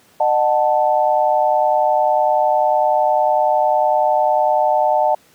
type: chord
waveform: sine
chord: D# diminished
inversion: none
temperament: equal with one note detuned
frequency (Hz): 609.1 / 740 / 880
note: D#5 / F#5 / A5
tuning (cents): -37 / 0 / 0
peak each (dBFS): -17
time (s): 0.2-5.15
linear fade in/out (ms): 5
effects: pink hiss -52 dBFS RMS until 5.34 s + high-pass 150 Hz 12 dB/octave